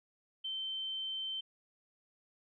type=tone; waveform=sine; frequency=3100 Hz; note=G7; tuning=20 cents flat; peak=-36 dBFS; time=0.44-1.41 s; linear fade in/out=10 ms; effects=none